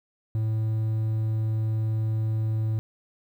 triangle tone, 109.9 Hz, A2, 2 cents flat, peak -21 dBFS, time 0.35-2.79 s, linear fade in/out 0 ms, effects 10-bit

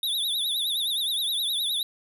square tone with vibrato, 3651 Hz, A#7, 37 cents flat, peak -25 dBFS, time 0.03-1.83 s, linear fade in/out 2 ms, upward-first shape triangle, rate 9.6 Hz, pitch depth 150 cents each way, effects none

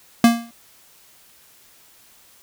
square tone with exponential decay, 233.3 Hz, A#3, 2 cents sharp, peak -7 dBFS, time 0.24-0.51 s, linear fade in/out 2 ms, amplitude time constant 58 ms, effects white hiss -52 dBFS RMS until 2.42 s

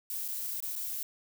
violet noise with dropouts, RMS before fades -36 dBFS, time 0.1-1.03 s, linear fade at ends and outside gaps 1 ms, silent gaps 0.28-0.285 / 0.604-0.625 / 0.755-0.761 s, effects none

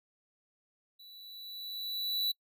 square tone with level ramp, 3951 Hz, B7, in tune, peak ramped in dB -52 to -28 dBFS, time 0.99-2.32 s, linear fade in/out 10 ms, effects noise-tail reverb RT60 0.1 s tail -26 dB re dry

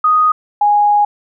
sine tone pair in turn, 1244.5 / 827 Hz, D#6 / G#5, 0 / -8 cents, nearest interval perfect fifth, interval 708 cents, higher first, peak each -8 dBFS, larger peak neither, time 0.04-0.32 / 0.61-1.05 s, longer second, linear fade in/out 5 ms, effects none

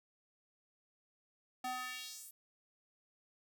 square tone with high-pass filter sweep, 252.5 Hz, B3, 39 cents sharp, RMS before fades -44 dBFS, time 1.64-2.31 s, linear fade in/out 5 ms, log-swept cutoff 560 to 12000 Hz, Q 1.8, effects none

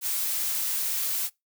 blue noise, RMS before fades -28 dBFS, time 0.01-1.3 s, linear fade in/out 50 ms, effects noise-tail reverb RT60 0.2 s tail -24 dB re dry

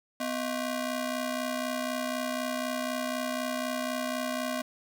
sawtooth ring-modulated tone, 440 Hz, A4, in tune, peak -23 dBFS, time 0.2-4.62 s, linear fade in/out 5 ms, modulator 188 Hz, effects none

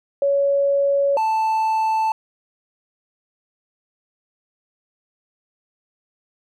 sine / triangle tone pair in turn, 560 / 880.9 Hz, C#5 / A5, +18 / +2 cents, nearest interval minor sixth, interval 784 cents, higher second, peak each -15 dBFS, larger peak neither, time 0.22-1.17 / 1.17-2.12 s, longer neither, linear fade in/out 2 ms, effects none

